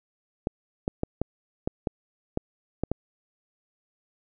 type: clicks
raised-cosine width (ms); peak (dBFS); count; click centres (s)
2; -12; 9; 0.471 / 0.879 / 1.034 / 1.216 / 1.675 / 1.872 / 2.374 / 2.836 / 2.916
effects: none